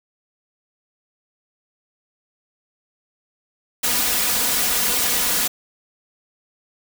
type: noise with comb filter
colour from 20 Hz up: white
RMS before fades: -20 dBFS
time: 3.83-5.48 s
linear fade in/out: 10 ms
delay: 4.1 ms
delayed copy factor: +0.65
effects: none